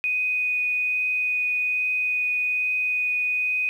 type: tone with vibrato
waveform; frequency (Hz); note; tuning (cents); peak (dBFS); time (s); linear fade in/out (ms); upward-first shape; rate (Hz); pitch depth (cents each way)
sine; 2489; D#7; 0; -21; 0.04-3.69; 0; triangle; 1.2; 8
effects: 9-bit